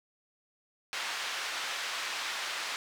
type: band-pass noise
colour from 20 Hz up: pink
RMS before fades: -36 dBFS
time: 0.93-2.76 s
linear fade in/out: 0 ms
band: 1200 to 5100 Hz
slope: 12 dB/octave
effects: none